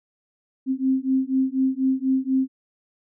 sine beating tone pair, 261.6 / 265.7 Hz, C4 / C4, 0 / +27 cents, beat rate 4.1 Hz, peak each -22 dBFS, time 0.66-2.48 s, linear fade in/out 50 ms, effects none

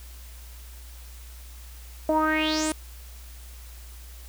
sawtooth tone with low-pass filter sweep, 311.1 Hz, D#4, in tune, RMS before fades -24 dBFS, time 2.09-2.72 s, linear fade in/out 2 ms, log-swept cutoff 670 to 10000 Hz, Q 6.6, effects added 60 Hz sine -41 dBFS peak until 4.28 s + white hiss -50 dBFS RMS until 4.28 s

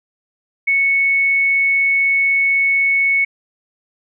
sine tone, 2211 Hz, C#7, 5 cents flat, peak -12 dBFS, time 0.67-3.25 s, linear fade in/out 10 ms, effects none

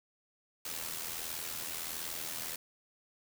white noise with amplitude modulation, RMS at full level -37 dBFS, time 0.65-2.56 s, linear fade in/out 5 ms, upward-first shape sine, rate 81.4 Hz, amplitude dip 60%, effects none

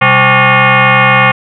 sine tone with frequency modulation, 523.3 Hz, C5, in tune, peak -4 dBFS, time 0.01-1.32 s, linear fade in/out 10 ms, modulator 326 Hz, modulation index 6.4, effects none

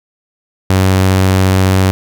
sawtooth tone, 94.5 Hz, F#2, 37 cents sharp, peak -4 dBFS, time 0.7-1.91 s, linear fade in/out 0 ms, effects none

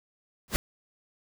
pink noise with exponential growth, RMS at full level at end -21 dBFS, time 0.48-0.56 s, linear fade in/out 0 ms, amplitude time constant 16 ms, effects none

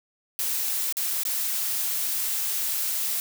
blue noise with dropouts, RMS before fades -27 dBFS, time 0.39-3.2 s, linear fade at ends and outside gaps 0 ms, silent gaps 0.925-0.969 / 1.234-1.252 s, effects none

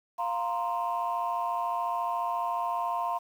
sine chord, F suspended fourth, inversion none, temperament equal, 698.5 / 932.3 / 1046.5 Hz, F5 / Bb5 / C6, 0 / 0 / 0 cents, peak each -31 dBFS, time 0.18-3.19 s, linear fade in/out 20 ms, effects tanh soft clip ceiling -21 dBFS + 9-bit

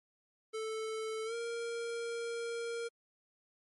square tone with pitch glide, 440 to 466.2 Hz, A4 to A#4, 0 to 0 cents, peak -37 dBFS, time 0.53-2.89 s, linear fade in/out 20 ms, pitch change +100 cents, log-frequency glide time 1.25-1.34 s, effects MP3 48 kbps

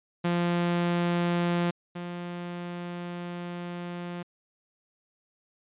sawtooth tone pair in turn, 173.5 / 175.01 Hz, F3 / F3, -11 / +4 cents, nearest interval unison, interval 15 cents, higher second, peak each -20 / -30 dBFS, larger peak first, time 0.24-1.71 / 1.95-4.23 s, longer second, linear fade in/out 10 ms, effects resampled to 8000 Hz

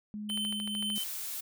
sine tone with pitch glide, 210 to 208.5 Hz, G#3 to G#3, +19 to +7 cents, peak -36 dBFS, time 0.14-0.98 s, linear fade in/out 0 ms, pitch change -12 cents, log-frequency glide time 0.38-0.76 s
square tone with tremolo, 3074 Hz, G7, 35 cents flat, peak -32 dBFS, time 0.29-1.04 s, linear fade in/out 5 ms, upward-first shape sine, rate 2.1 Hz, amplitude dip 40%
click train, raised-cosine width 0.3 ms, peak -28 dBFS, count 9, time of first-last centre 0.3-0.902 s, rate 13.3 Hz
blue noise, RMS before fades -38 dBFS, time 0.95-1.41 s, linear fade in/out 10 ms
effects none

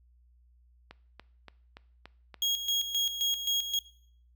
click train, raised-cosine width 0.3 ms, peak -29 dBFS, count 6, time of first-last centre 0.91-2.343 s, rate 3.49 Hz
35% pulse tone with tremolo, 3289 Hz, G#7, 18 cents flat, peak -24 dBFS, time 2.42-3.79 s, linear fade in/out 2 ms, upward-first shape square, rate 3.8 Hz, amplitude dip 65%
effects noise-tail reverb RT60 0.6 s tail -20 dB re dry + added 60 Hz sine -59 dBFS peak until 4.35 s

